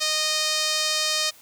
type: tone with band-pass filter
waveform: sawtooth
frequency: 618 Hz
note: D#5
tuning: 12 cents flat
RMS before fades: -24 dBFS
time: 0-1.31 s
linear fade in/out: 20 ms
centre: 5100 Hz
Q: 1.6
effects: white hiss -51 dBFS RMS until 1.41 s